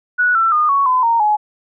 sine tone with pitch steps, 1469 / 1339.3 / 1221.1 / 1113.3 / 1015 / 925.4 / 843.7 Hz, F#6 / E6 / D#6 / C#6 / B5 / A#5 / G#5, -13 / +27 / -33 / +7 / +47 / -13 / +27 cents, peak -11 dBFS, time 0.18-1.37 s, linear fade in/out 20 ms, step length 170 ms, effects none

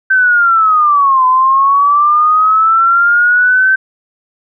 sine linear two-way sweep, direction down then up, 1550 to 1015 to 1550 Hz, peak -6 dBFS, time 0.1-3.76 s, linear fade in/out 10 ms, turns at 1.26 s, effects none

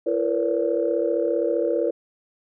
sine tone cluster, 338.9 / 460.9 / 496.1 / 569 Hz, E4 / A#4 / B4 / C#5, +48 / -20 / +8 / +45 cents, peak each -25 dBFS, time 0.06-1.91 s, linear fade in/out 10 ms, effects tanh soft clip ceiling -9 dBFS

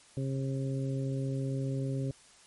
harmonic tone, 134.6 Hz, C3, 49 cents sharp, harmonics 1 / 2 / 3 / 4, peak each -31 / -37 / -41 / -43 dBFS, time 0.17-2.11 s, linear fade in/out 2 ms, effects white hiss -58 dBFS RMS until 2.46 s + MP3 48 kbps

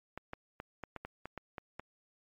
clicks, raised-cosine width 0.5 ms, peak -26 dBFS, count 10, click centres 0.176 / 0.334 / 0.601 / 0.837 / 0.963 / 1.05 / 1.256 / 1.377 / 1.582 / 1.796 s, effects MP3 48 kbps

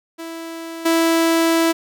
sawtooth tone with level steps, 329.6 Hz, E4, in tune, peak -25 / -10 dBFS, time 0.18-1.73 s, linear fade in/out 20 ms, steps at 0.85 s, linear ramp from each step 10 ms, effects none

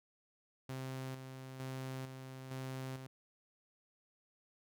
sawtooth tone with tremolo, 131.3 Hz, C3, 6 cents sharp, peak -37 dBFS, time 0.69-3.07 s, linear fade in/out 5 ms, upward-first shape square, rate 1.1 Hz, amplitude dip 50%, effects none

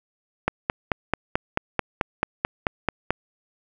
click train, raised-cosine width 0.5 ms, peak -5 dBFS, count 13, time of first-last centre 0.48-3.106 s, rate 4.57 Hz, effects none

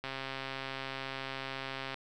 click train, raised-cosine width 0.3 ms, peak -22 dBFS, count 256, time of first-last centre 0.04-1.943 s, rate 134 Hz, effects none

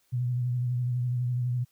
sine tone with vibrato, 123.47 Hz, B2, in tune, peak -25 dBFS, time 0.12-1.65 s, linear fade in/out 20 ms, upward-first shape sine, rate 12 Hz, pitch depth 36 cents each way, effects white hiss -69 dBFS RMS until 1.71 s

